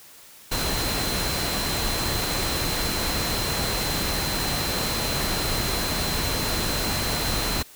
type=tone in noise; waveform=sine; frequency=4090 Hz; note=C8; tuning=40 cents flat; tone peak=-31 dBFS; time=0.51-7.63 s; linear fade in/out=10 ms; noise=pink; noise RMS=-26 dBFS; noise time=0.51-7.63 s; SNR=-8 dB; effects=white hiss -48 dBFS RMS until 7.75 s